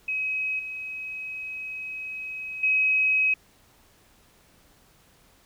sine tone with level steps, 2543 Hz, D#7, 37 cents sharp, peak -25 / -32 / -19 dBFS, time 0.08-3.34 s, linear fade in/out 5 ms, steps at 0.59 / 2.63 s, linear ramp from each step 5 ms, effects pink hiss -59 dBFS RMS until 5.45 s

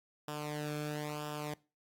sawtooth tone with flanger, 149.5 Hz, D3, 31 cents sharp, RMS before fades -39 dBFS, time 0.28-1.54 s, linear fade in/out 2 ms, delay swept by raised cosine 0.47 to 1.04 ms, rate 1 Hz, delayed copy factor -0.75, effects noise-tail reverb RT60 0.3 s tail -21 dB re dry + AAC 64 kbps

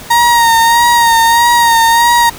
35% pulse tone with vibrato, 933 Hz, A#5, 1 cent sharp, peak -4 dBFS, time 0.1-2.3 s, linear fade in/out 10 ms, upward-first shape sine, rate 1.6 Hz, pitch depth 37 cents each way, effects pink hiss -30 dBFS RMS until 2.38 s

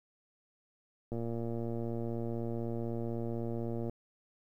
click train, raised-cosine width 2 ms, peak -25 dBFS, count 323, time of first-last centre 1.12-3.896 s, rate 116 Hz, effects 11-bit

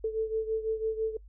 sine beating tone pair, 440 / 446 Hz, A4 / A4, 0 / +23 cents, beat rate 6 Hz, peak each -29 / -33 dBFS, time 0.04-1.17 s, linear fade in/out 5 ms, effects noise-tail reverb RT60 0.1 s tail -24 dB re dry + added 50 Hz sine -48 dBFS peak until 1.28 s

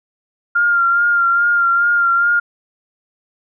sine tone with vibrato, 1396.9 Hz, F6, in tune, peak -11 dBFS, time 0.55-2.4 s, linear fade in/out 10 ms, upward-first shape sine, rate 2.4 Hz, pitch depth 28 cents each way, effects none

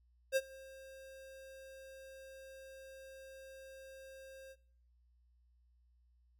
square tone with ADSR envelope, 533 Hz, C5, 32 cents sharp, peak -28 dBFS, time 0.32-4.56 s, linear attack 44 ms, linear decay 41 ms, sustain -24 dB, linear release 48 ms, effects noise-tail reverb RT60 0.6 s tail -21 dB re dry + added 60 Hz sine -67 dBFS peak until 6.39 s

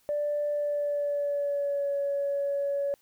sine tone with pitch glide, 587.3 to 563.4 Hz, D5 to C#5, 0 to +28 cents, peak -25 dBFS, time 0.09-2.94 s, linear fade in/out 0 ms, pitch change -72 cents, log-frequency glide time 0.5-1.93 s, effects tanh soft clip ceiling -21 dBFS + white hiss -66 dBFS RMS until 3.01 s

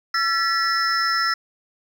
triangle tone cluster, 1346 / 1729 / 1943 / 5250 Hz, E6 / A6 / B6 / E8, +36 / -31 / -29 / -8 cents, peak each -20 / -26 / -24 / -23 dBFS, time 0.14-1.34 s, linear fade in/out 5 ms, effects none

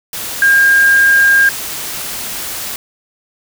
sine tone in noise, 1611 Hz, G6, 47 cents sharp, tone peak -6 dBFS, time 0.42-1.49 s, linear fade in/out 2 ms, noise white, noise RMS -23 dBFS, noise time 0.13-2.76 s, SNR +14 dB, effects none

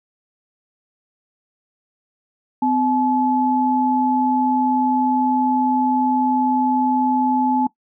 sine tone pair together, 255.5 / 859.4 Hz, C4 / A5, -41 / -41 cents, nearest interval octave + major sixth, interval 2100 cents, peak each -18 dBFS, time 2.62-7.67 s, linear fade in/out 5 ms, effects noise-tail reverb RT60 0.1 s tail -19 dB re dry

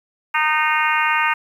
harmonic tone, 307.7 Hz, D#4, 19 cents flat, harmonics 3 / 4 / 5 / 6 / 7 / 8 / 9, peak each -21 / -22 / -23 / -24 / -24 / -25 / -26 dBFS, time 0.34-1.34 s, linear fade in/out 10 ms, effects 8-bit

